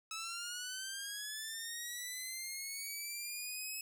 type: linear sweep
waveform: 10% pulse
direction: up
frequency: 1295 to 2584 Hz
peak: -32 dBFS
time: 0.11-3.81 s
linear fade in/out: 2 ms
effects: none